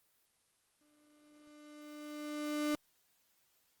35% pulse tone with exponential growth, 298.2 Hz, D4, 27 cents sharp, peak -29 dBFS, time 0.81-2.75 s, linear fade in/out 0 ms, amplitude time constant 420 ms, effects white hiss -74 dBFS RMS until 3.8 s + Opus 24 kbps

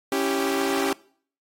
sawtooth chord, C# diminished, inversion none, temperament equal, 277.2 / 329.6 / 392 Hz, C#4 / E4 / G4, 0 / 0 / 0 cents, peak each -22 / -27 / -21 dBFS, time 0.12-0.93 s, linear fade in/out 2 ms, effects noise-tail reverb RT60 0.5 s tail -21 dB re dry + AAC 48 kbps

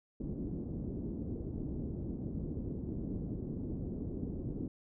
white low-pass noise, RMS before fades -39 dBFS, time 0.2-4.68 s, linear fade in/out 5 ms, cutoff 320 Hz, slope 24 dB/octave, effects none

